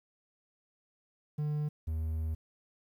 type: tone pair in turn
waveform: triangle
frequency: 149.9 / 79.56 Hz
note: D3 / D#2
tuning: +36 / +39 cents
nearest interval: major seventh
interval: 1097 cents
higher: first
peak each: -28 / -29 dBFS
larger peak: first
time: 1.38-1.69 / 1.87-2.35 s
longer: second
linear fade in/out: 10 ms
effects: 11-bit